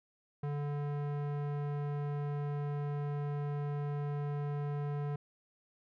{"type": "tone with low-pass filter", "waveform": "square", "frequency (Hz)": 145.1, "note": "D3", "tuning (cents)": -21, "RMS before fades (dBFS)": -36, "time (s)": [0.43, 5.16], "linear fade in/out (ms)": 5, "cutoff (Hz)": 1300, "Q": 0.64, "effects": []}